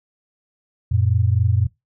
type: tone pair together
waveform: sine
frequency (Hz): 91.3 / 115.03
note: F#2 / A#2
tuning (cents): -23 / -23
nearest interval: major third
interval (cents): 400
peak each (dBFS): -17 / -18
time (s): 0.91-1.67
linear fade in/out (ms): 10
effects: noise-tail reverb RT60 0.2 s tail -21 dB re dry

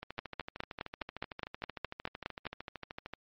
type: two click trains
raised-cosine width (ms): 0.3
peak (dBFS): -24 / -18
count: 42 / 12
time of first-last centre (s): 0.03-3.136 / 0.19-2.467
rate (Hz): 13.2 / 4.83
effects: low-pass 4000 Hz 12 dB/octave + MP3 32 kbps

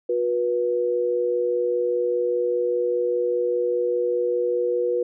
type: tone pair together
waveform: sine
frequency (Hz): 361.2 / 486.2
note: F#4 / B4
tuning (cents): -42 / -27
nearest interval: perfect fourth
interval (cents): 515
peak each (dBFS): -25 / -21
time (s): 0.09-5.03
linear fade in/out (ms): 5
effects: none

